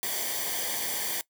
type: noise with comb filter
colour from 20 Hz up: white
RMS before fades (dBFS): -31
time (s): 0.03-1.21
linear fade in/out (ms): 0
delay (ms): 0.75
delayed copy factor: -0.7
effects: noise-tail reverb RT60 0.1 s tail -20 dB re dry